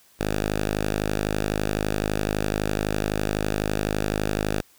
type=tone; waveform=5% pulse; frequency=51.91 Hz; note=G#1; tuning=in tune; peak=-12 dBFS; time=0.19-4.62 s; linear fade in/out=20 ms; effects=white hiss -57 dBFS RMS until 4.78 s